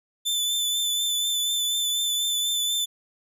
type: tone with vibrato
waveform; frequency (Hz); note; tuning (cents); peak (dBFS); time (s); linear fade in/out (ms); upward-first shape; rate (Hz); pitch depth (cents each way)
sawtooth; 3521; A7; 0; -20; 0.25-2.86; 20; triangle; 4.1; 27
effects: none